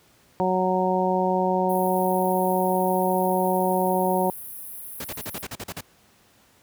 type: harmonic tone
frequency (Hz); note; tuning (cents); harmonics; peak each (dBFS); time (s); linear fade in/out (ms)
185; F#3; 0; 1 / 2 / 3 / 4 / 5; -26 / -26 / -26 / -26 / -26; 0.4-4.3; 0
type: high-pass noise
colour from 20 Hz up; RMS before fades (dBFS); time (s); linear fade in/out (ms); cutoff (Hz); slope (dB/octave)
pink; -38; 1.69-5.43; 10; 9900; 96
type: noise bursts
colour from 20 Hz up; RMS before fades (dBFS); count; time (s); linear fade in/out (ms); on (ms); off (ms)
pink; -33; 10; 5-5.809; 5; 44; 41
effects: pink hiss -58 dBFS RMS until 6.62 s + high-pass 80 Hz 12 dB/octave